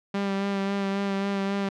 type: tone with vibrato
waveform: sawtooth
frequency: 197.5 Hz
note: G3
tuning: 13 cents sharp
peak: -21 dBFS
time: 0.14-1.69 s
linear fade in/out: 5 ms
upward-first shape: sine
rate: 3.7 Hz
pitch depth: 20 cents each way
effects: low-pass 4000 Hz 12 dB/octave